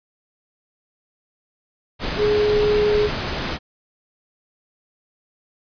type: tone in noise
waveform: sine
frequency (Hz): 419.2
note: G#4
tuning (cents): +16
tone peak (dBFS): -15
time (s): 2.17-3.1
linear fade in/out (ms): 50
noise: pink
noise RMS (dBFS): -25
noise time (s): 1.99-3.59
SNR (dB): +7
effects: resampled to 11025 Hz